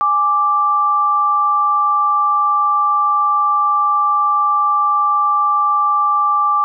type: tone pair together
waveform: sine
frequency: 830.6 / 1174.6 Hz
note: G#5 / D6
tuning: 0 / 0 cents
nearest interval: tritone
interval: 600 cents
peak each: -21 / -12 dBFS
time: 0.01-6.64 s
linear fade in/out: 0 ms
effects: none